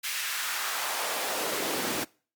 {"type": "noise with high-pass filter sweep", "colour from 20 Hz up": "pink", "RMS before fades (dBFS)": -31, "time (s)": [0.03, 2.05], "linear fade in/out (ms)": 20, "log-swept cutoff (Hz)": [2300, 220], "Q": 1.3, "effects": ["noise-tail reverb RT60 0.4 s tail -24 dB re dry", "Opus 48 kbps"]}